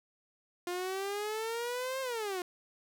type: exponential two-way sweep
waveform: sawtooth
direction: up then down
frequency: 350.4 to 536 to 350.4 Hz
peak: -30 dBFS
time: 0.67-2.42 s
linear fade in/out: 2 ms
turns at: 2.01 s
effects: none